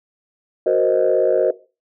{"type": "chord", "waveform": "sine", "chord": "C half-diminished seventh", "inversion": "second", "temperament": "equal", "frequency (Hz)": [370, 466.2, 523.3, 622.3], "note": ["Gb4", "Bb4", "C5", "Eb5"], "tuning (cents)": [0, 0, 0, 0], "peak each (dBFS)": -18, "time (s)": [0.66, 1.51], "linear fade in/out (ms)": 5, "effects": ["noise-tail reverb RT60 0.3 s tail -17 dB re dry", "tanh soft clip ceiling -6 dBFS"]}